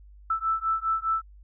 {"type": "beating tone pair", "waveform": "sine", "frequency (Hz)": [1318.5, 1323.4], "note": ["E6", "E6"], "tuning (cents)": [0, 6], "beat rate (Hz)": 4.9, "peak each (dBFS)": -27, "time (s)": [0.3, 1.22], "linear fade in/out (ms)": 5, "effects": ["added 50 Hz sine -47 dBFS peak until 1.43 s"]}